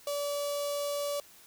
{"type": "tone with notch filter", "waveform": "sawtooth", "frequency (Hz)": 575, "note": "D5", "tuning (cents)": -37, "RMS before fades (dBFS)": -33, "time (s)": [0.07, 1.2], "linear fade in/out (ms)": 2, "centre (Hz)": 1800, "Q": 0.69, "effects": ["white hiss -56 dBFS RMS until 1.46 s"]}